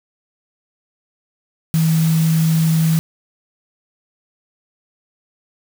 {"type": "tone in noise", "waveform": "sine", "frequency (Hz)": 161.1, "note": "E3", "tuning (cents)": -39, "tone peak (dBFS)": -12, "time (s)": [1.74, 2.99], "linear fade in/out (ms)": 0, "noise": "white", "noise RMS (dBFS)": -29, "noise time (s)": [1.74, 2.99], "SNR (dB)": 14, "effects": []}